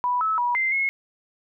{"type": "tone with pitch steps", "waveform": "sine", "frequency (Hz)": [985, 1300, 969, 2082, 2171], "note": ["B5", "E6", "B5", "C7", "C#7"], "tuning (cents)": [-5, -24, -33, -9, -37], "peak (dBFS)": -20, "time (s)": [0.04, 0.89], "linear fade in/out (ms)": 0, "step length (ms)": 170, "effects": []}